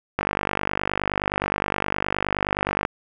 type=click train; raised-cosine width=0.5 ms; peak=-6 dBFS; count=133; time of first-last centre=0.19-2.851 s; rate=49.6 Hz; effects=none